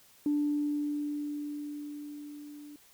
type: tone with level ramp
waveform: sine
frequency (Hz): 293.7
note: D4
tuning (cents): 0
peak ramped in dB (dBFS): -24 to -45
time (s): 0.26-2.76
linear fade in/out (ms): 2
effects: tanh soft clip ceiling -20 dBFS + white hiss -60 dBFS RMS until 2.93 s